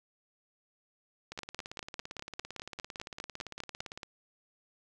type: two click trains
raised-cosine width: 0.2 ms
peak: -20 / -24 dBFS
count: 13 / 49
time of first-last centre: 1.39-3.804 / 1.32-4.032 s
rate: 4.97 / 17.7 Hz
effects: none